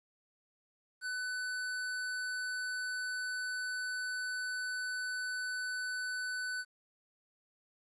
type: tone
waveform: square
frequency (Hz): 1500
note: F#6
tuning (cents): +23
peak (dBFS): -36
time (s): 1.01-6.65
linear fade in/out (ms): 50
effects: resampled to 24000 Hz + 11-bit